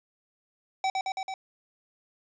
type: tone with echo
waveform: square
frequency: 766 Hz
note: G5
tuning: 40 cents flat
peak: -25 dBFS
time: 0.84-0.9 s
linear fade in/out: 2 ms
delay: 110 ms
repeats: 4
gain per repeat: -2 dB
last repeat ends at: 1.34 s
effects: resampled to 16000 Hz + 11-bit